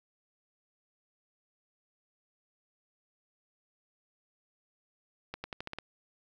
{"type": "accelerating click train", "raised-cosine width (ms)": 0.3, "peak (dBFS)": -22, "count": 7, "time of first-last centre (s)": [5.34, 5.786], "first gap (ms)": 100, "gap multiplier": 0.88, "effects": ["10-bit"]}